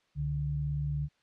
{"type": "tone pair together", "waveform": "sine", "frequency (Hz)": [67.9, 145.21], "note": ["C#2", "D3"], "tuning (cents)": [-35, -19], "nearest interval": "octave + minor second", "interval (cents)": 1316, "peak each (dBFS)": [-36, -30], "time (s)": [0.15, 1.09], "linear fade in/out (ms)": 50, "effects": ["white hiss -71 dBFS RMS until 1.22 s", "low-pass 4000 Hz 12 dB/octave"]}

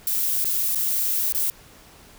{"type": "noise with dropouts", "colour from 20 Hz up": "violet", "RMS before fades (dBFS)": -23, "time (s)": [0.07, 1.5], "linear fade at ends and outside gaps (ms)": 0, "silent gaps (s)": [[0.442, 0.454], [0.748, 0.757], [1.324, 1.348]], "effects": ["pink hiss -49 dBFS RMS until 2.18 s"]}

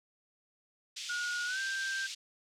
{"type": "band-pass noise", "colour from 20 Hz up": "pink", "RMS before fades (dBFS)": -42, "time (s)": [0.96, 2.15], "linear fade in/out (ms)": 10, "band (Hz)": [2800, 6900], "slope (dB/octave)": 24}
{"type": "tone with pitch glide", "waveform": "sine", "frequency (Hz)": [1442, 1572.5], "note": ["F#6", "G6"], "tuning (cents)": [-45, 5], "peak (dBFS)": -33, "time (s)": [1.09, 2.07], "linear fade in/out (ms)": 10, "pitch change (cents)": 150, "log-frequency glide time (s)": [1.46, 1.59]}
{"effects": []}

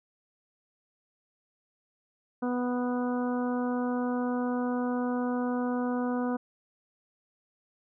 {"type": "harmonic tone", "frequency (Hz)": 246.9, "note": "B3", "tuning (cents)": 0, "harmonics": [1, 2, 3, 4, 5, 6], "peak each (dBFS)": [-28, -34, -38, -40, -42, -44], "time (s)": [2.42, 6.37], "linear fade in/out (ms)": 10, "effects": []}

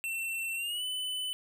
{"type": "tone with pitch glide", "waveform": "square", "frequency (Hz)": [2695, 3008], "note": ["E7", "F#7"], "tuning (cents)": [38, 28], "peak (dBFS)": -33, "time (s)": [0.04, 1.33], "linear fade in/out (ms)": 0, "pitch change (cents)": 190, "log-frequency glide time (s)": [0.55, 0.84], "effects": []}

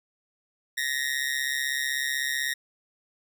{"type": "tone with amplitude modulation", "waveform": "sawtooth", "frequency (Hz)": 1864.7, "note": "A#6", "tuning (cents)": 0, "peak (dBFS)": -19, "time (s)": [0.77, 2.54], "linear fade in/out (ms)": 10, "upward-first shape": "sine", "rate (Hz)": 136, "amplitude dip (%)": 85, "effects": []}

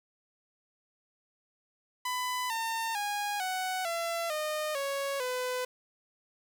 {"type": "tone with pitch steps", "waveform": "sawtooth", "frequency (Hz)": [1000, 906.5, 821.7, 744.8, 675.2, 612, 554.8, 502.9], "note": ["B5", "A#5", "G#5", "F#5", "E5", "D#5", "C#5", "B4"], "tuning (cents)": [21, -49, -19, 11, 41, -29, 1, 31], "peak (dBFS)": -27, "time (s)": [2.05, 5.65], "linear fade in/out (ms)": 5, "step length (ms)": 450, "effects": ["10-bit"]}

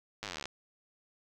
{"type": "slowing click train", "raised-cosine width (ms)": 0.2, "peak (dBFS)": -21, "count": 20, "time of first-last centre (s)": [0.23, 0.456], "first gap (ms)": 9, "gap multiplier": 1.03, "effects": []}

